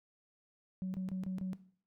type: tone bursts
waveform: sine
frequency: 186 Hz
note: F#3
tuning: 9 cents sharp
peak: -33 dBFS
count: 5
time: 0.82-1.532 s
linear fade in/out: 0 ms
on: 120 ms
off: 28 ms
effects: noise-tail reverb RT60 0.5 s tail -17 dB re dry + tanh soft clip ceiling -32 dBFS